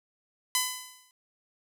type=tone with exponential decay; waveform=5% pulse; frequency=1009 Hz; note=B5; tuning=37 cents sharp; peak=-10 dBFS; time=0.55-1.11 s; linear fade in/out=1 ms; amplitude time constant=120 ms; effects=none